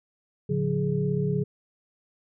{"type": "tone cluster", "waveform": "sine", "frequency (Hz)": [112.2, 144.3, 181, 417.5], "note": ["A2", "D3", "F#3", "G#4"], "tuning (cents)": [34, -30, -38, 9], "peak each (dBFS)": [-35, -26, -28, -29], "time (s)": [0.49, 1.44], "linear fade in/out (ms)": 10, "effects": []}